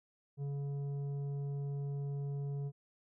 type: tone with tanh clipping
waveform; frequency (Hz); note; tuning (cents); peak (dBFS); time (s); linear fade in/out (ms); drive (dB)
sine; 141.2; C#3; +32; -37; 0.37-2.72; 50; 8
effects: none